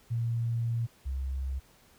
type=tone pair in turn; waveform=sine; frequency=116.54 / 66.56 Hz; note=A#2 / C2; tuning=0 / +30 cents; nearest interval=minor seventh; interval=970 cents; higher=first; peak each=-27 / -30 dBFS; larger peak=first; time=0.1-0.87 / 1.05-1.6 s; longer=first; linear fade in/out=20 ms; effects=pink hiss -61 dBFS RMS until 1.98 s